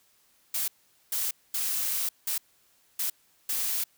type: noise bursts at uneven times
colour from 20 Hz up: blue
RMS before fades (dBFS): -29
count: 6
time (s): 0.54-0.68 / 1.12-1.31 / 1.54-2.09 / 2.27-2.38 / 2.99-3.1 / 3.49-3.84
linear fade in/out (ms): 5
effects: white hiss -65 dBFS RMS until 3.97 s